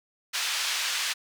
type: band-pass noise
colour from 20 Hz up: white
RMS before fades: -29 dBFS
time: 0.33-1.14 s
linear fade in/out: 20 ms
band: 1400 to 4900 Hz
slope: 12 dB/octave
effects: none